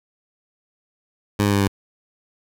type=tone with pitch steps; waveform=15% pulse; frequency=102.7 / 101.4 / 100.12 / 98.86 Hz; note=G#2 / G#2 / G2 / G2; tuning=-19 / -41 / +37 / +15 cents; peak=-10 dBFS; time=1.39-1.678 s; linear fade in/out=5 ms; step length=72 ms; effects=none